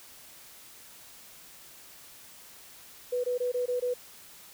sine tone bursts, 494 Hz, B4, in tune, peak -26 dBFS, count 6, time 3.12-3.94 s, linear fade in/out 10 ms, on 120 ms, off 20 ms, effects white hiss -51 dBFS RMS until 4.53 s

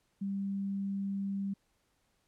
sine tone, 197.1 Hz, G3, 10 cents sharp, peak -32 dBFS, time 0.21-1.54 s, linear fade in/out 10 ms, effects pink hiss -75 dBFS RMS until 2.27 s + low-pass 12000 Hz 12 dB/octave

